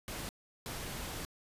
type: noise bursts at uneven times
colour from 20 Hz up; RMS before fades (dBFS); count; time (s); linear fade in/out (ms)
pink; -41; 2; 0.08-0.29 / 0.66-1.25; 0
effects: resampled to 32000 Hz